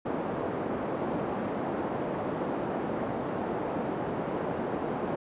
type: band-pass noise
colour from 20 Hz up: pink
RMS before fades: -32 dBFS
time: 0.05-5.16 s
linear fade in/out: 10 ms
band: 230 to 800 Hz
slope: 12 dB/octave
effects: resampled to 8000 Hz